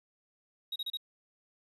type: tone bursts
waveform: triangle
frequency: 3800 Hz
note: A#7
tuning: 33 cents sharp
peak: -32 dBFS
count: 4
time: 0.72-0.972 s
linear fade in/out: 5 ms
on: 39 ms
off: 32 ms
effects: resampled to 32000 Hz + 11-bit